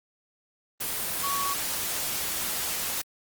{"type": "tone in noise", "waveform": "sine", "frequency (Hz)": 1121, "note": "C#6", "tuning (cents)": 19, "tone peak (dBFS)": -28, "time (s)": [1.23, 1.54], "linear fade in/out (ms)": 10, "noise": "white", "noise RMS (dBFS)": -30, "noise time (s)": [0.8, 3.02], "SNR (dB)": -1, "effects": ["Opus 24 kbps"]}